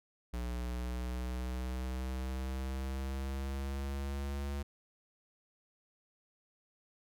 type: linear sweep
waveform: square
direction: up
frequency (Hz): 59.9 to 70.7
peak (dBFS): -36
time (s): 0.33-4.63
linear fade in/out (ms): 10
effects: none